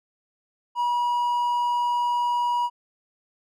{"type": "tone", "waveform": "triangle", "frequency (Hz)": 965, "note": "B5", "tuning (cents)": -40, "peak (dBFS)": -19, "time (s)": [0.75, 2.7], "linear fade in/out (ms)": 50, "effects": []}